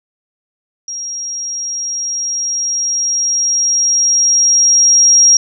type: tone with level ramp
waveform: sine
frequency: 5630 Hz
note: F8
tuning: 13 cents sharp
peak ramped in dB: -21 to -4 dBFS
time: 0.88-5.37 s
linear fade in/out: 2 ms
effects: none